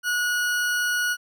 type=tone; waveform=40% pulse; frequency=1458 Hz; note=F#6; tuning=26 cents flat; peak=-21 dBFS; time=0.03-1.17 s; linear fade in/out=50 ms; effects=none